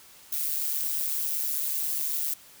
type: noise with amplitude modulation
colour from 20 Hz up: violet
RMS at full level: -26 dBFS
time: 0.32-2.34 s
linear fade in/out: 5 ms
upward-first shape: sine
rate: 148 Hz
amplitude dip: 65%
effects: white hiss -52 dBFS RMS until 2.6 s